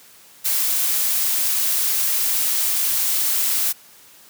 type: noise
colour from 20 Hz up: blue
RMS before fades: -20 dBFS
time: 0.44-3.73 s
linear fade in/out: 20 ms
effects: white hiss -48 dBFS RMS until 4.29 s + high-pass 80 Hz 12 dB/octave